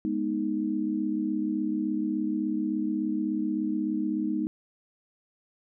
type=chord; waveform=sine; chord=G# minor; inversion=none; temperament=equal with one note detuned; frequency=207.7 / 244.1 / 311.1 Hz; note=G#3 / B3 / D#4; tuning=0 / -20 / 0 cents; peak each=-31 / -32 / -28 dBFS; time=0.05-4.47 s; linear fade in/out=0 ms; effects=none